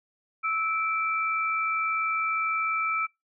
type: tone pair together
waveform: sine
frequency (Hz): 1311.4 / 2333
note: E6 / D7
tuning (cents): -9 / -12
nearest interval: minor seventh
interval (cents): 997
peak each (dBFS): -26 / -29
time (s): 0.43-3.07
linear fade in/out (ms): 20
effects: noise-tail reverb RT60 0.2 s tail -25 dB re dry

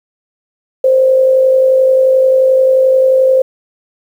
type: tone with amplitude modulation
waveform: sine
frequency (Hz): 523.3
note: C5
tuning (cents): 0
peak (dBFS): -4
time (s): 0.84-3.42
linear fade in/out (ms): 5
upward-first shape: sine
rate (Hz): 51.4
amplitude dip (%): 40
effects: 7-bit

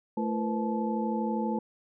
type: tone cluster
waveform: sine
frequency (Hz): 220.3 / 337.6 / 473.5 / 506 / 867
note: A3 / E4 / A#4 / B4 / A5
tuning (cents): +2 / +41 / +27 / +42 / -26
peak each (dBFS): -29 / -36 / -38 / -37 / -34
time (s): 0.17-1.59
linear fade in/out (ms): 5
effects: none

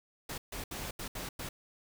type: noise bursts at uneven times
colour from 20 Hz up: pink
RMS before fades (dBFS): -40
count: 6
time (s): 0.29-0.38 / 0.52-0.64 / 0.71-0.91 / 0.99-1.08 / 1.15-1.29 / 1.39-1.49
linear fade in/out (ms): 5
effects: none

